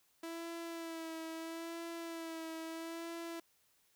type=tone with vibrato; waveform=sawtooth; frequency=329.6 Hz; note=E4; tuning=in tune; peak=-38 dBFS; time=0.23-3.4 s; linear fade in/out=5 ms; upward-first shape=sine; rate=0.76 Hz; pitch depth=31 cents each way; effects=white hiss -73 dBFS RMS until 3.95 s